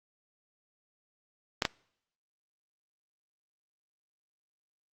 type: clicks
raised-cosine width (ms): 0.2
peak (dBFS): -8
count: 2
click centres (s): 1.622 / 1.652
effects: noise-tail reverb RT60 0.7 s tail -24 dB re dry + Opus 32 kbps